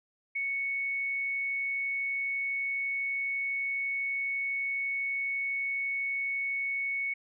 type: tone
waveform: sine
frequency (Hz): 2217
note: C#7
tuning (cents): 0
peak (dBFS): -29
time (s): 0.35-7.14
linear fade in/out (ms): 10
effects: none